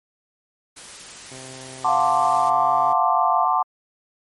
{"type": "noise", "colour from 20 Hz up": "white", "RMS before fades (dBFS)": -39, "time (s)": [0.76, 2.5], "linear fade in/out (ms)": 10}
{"type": "tone with pitch glide", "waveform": "10% pulse", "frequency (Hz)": [130.81, 133.87], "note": ["C3", "C3"], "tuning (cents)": [0, 40], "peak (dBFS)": -30, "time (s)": [1.31, 2.93], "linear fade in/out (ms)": 5, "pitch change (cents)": 40, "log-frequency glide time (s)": [2.09, 2.54]}
{"type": "chord", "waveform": "sine", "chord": "D dominant seventh", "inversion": "first", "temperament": "equal with one note detuned", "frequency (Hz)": [740, 884.1, 1046.5, 1174.7], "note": ["F#5", "A5", "C6", "D6"], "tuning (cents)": [0, 8, 0, 0], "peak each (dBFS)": -22, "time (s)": [1.84, 3.63], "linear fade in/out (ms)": 10}
{"type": "tone", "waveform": "sine", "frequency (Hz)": 694, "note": "F5", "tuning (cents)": -11, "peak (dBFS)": -22, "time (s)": [1.88, 3.45], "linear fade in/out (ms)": 5}
{"effects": ["MP3 48 kbps"]}